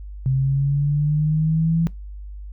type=linear sweep; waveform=sine; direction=up; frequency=130.81 to 166.9 Hz; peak=-16 dBFS; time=0.26-1.87 s; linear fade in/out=0 ms; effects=noise-tail reverb RT60 0.2 s tail -22 dB re dry + added 50 Hz sine -32 dBFS peak until 2.52 s